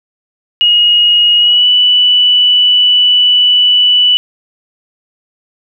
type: tone with pitch glide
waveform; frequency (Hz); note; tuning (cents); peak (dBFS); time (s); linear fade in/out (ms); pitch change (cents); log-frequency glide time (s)
sine; 2881 to 2967; F#7 to F#7; -47 to +4; -5; 0.61-4.17; 0; +51; 1.37-1.67
effects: none

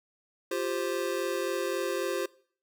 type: chord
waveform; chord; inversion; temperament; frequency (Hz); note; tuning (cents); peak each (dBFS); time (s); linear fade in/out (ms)
square; F suspended second; none; just; 349.2 / 392.9 / 523.8; F4 / G4 / C5; 0 / +4 / +2; -34; 0.51-2.26; 5
effects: noise-tail reverb RT60 0.5 s tail -21 dB re dry

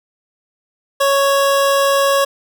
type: tone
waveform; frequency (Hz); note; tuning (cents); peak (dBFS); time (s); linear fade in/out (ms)
25% pulse; 554.4; C#5; 0; -8; 1-2.25; 10
effects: none

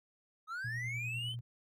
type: linear sweep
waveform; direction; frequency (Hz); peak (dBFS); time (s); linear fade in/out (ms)
triangle; up; 1244.5 to 3136; -36; 0.47-1.36; 50
type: tone with tremolo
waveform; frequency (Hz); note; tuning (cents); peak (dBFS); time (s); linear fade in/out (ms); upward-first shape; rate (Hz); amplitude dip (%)
sine; 119.8; A#2; +48; -38; 0.64-1.41; 10; square; 10; 30
effects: none

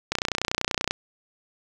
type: click train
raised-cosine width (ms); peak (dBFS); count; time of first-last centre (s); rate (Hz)
0.2; -6; 25; 0.12-0.909; 30.4
effects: none

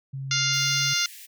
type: tone with pitch glide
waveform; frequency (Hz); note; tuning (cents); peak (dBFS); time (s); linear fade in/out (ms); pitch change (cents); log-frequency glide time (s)
sine; 135.2 to 138.6; C#3 to C#3; -43 to 0; -30; 0.13-0.94; 10; +43; 0.45-0.7
type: harmonic tone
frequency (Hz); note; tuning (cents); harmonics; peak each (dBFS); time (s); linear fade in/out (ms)
701; F5; +6; 2 / 3 / 4 / 5 / 6 / 7 / 8 / 9; -30 / -30 / -30 / -30 / -30 / -30 / -30 / -30; 0.31-1.06; 2
type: high-pass noise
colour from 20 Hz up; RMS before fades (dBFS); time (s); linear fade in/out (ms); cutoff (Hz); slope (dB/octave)
white; -44; 0.52-1.27; 20; 1700; 96
effects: none

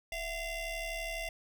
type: ring-modulated tone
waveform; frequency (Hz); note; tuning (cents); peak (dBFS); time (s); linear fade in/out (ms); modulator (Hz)
25% pulse; 698; F5; -1; -29; 0.12-1.29; 2; 1360
effects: none

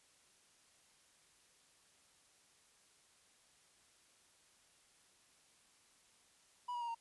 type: tone with pitch steps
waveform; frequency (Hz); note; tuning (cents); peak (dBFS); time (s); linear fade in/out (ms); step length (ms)
triangle; 980 / 960.9 / 942.3 / 923.9; B5 / B5 / A#5 / A#5; -14 / -48 / +18 / -16; -37; 6.68-6.948; 10; 67
effects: white hiss -69 dBFS RMS until 7 s + resampled to 24000 Hz

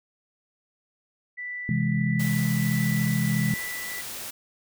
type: tone with tremolo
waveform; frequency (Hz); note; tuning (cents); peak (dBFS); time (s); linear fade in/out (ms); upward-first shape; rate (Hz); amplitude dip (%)
sine; 1975.5; B6; 0; -31; 1.37-4.02; 20; sine; 1.5; 30
type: chord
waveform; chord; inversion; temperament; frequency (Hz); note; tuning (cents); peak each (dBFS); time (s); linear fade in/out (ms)
sine; C augmented; none; equal; 130.81 / 164.81 / 207.7; C3 / E3 / G#3; 0 / 0 / 0; -26; 1.69-3.54; 2
type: noise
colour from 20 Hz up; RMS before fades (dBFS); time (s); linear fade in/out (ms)
white; -36; 2.19-4.31; 10
effects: none

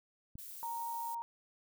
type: click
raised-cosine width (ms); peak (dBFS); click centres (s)
5; -35; 0.355
type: noise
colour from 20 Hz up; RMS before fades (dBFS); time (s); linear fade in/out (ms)
violet; -48; 0.38-1.15; 5
type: tone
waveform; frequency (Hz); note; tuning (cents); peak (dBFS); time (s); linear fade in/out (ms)
sine; 932; A#5; -1; -37; 0.63-1.22; 0
effects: none

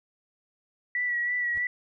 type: tone with vibrato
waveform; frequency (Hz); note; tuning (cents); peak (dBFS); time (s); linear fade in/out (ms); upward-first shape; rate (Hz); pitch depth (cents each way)
sine; 1945; B6; -27; -25; 0.95-1.67; 2; sine; 3.1; 29
type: noise with exponential growth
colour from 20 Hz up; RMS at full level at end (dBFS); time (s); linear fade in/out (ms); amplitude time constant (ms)
brown; -39; 1.5-1.58; 1; 17
effects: none

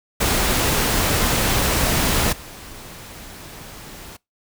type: noise with level steps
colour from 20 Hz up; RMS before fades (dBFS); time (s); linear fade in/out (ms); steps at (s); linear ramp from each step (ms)
pink; -19 / -38; 0.2-4.17; 10; 2.32; 10
effects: noise-tail reverb RT60 0.2 s tail -24 dB re dry

